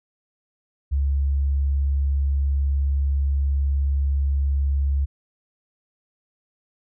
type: tone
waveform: sine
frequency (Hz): 69.5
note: C#2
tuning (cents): +5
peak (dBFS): -18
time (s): 0.91-5.06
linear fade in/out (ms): 20
effects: none